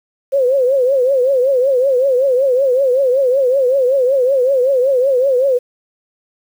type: tone with vibrato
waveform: sine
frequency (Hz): 523.3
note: C5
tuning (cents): 0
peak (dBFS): -10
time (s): 0.32-5.59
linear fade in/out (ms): 20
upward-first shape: triangle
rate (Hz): 5.3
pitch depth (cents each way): 140
effects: 7-bit